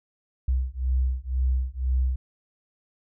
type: beating tone pair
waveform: sine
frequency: 63.1 / 65.1 Hz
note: B1 / C2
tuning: +38 / -8 cents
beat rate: 2 Hz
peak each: -25 dBFS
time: 0.48-2.16 s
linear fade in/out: 5 ms
effects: none